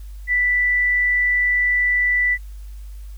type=tone; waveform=sine; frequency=1975.5 Hz; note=B6; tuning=in tune; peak=-15 dBFS; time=0.27-2.38 s; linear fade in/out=50 ms; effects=added 50 Hz sine -32 dBFS peak until 3.17 s + white hiss -55 dBFS RMS until 3.17 s